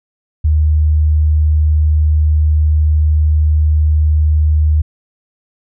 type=tone; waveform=sine; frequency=76.6 Hz; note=D#2; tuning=27 cents flat; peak=-8 dBFS; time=0.44-4.82 s; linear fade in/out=10 ms; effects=none